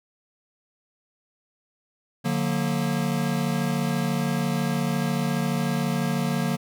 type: chord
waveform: square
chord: D augmented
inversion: none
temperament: equal with one note detuned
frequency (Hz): 146.83 / 180.98 / 233.1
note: D3 / F#3 / A#3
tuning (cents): 0 / -38 / 0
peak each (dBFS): -28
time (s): 2.24-6.57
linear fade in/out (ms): 20
effects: none